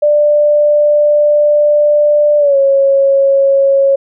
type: tone with pitch glide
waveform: sine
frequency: 592 to 549.2 Hz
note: D5 to C#5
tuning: +14 to -16 cents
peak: -6 dBFS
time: 0.02-3.96 s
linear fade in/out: 10 ms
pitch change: -130 cents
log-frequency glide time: 2.38-2.57 s
effects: none